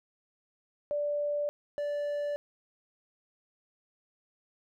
sine / triangle tone pair in turn, 585 / 582.6 Hz, D5 / D5, -7 / -14 cents, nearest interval unison, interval 7 cents, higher first, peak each -28 dBFS, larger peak neither, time 0.91-1.49 / 1.78-2.36 s, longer neither, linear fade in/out 0 ms, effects none

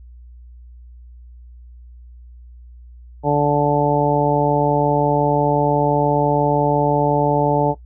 harmonic tone, 145.8 Hz, D3, 12 cents flat, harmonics 1 / 2 / 3 / 4 / 5 / 6, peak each -20 / -21 / -20 / -20 / -23 / -20 dBFS, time 3.23-7.75 s, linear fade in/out 50 ms, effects noise-tail reverb RT60 0.1 s tail -17 dB re dry + added 60 Hz sine -38 dBFS peak until 7.85 s

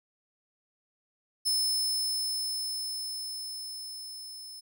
sawtooth tone with level ramp, 5240 Hz, E8, 11 cents flat, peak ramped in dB -22 to -40 dBFS, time 1.45-4.61 s, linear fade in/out 20 ms, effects none

